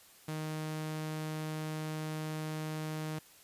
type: tone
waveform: sawtooth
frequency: 155.56 Hz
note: D#3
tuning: in tune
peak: -32 dBFS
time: 0.28-3.19 s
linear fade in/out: 5 ms
effects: white hiss -59 dBFS RMS until 3.43 s + resampled to 32000 Hz